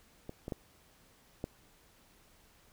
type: clicks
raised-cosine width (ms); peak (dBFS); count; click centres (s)
2; -28 / -26 / -22 / -22; 4; 0.294 / 0.481 / 0.522 / 1.441
effects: pink hiss -64 dBFS RMS until 2.72 s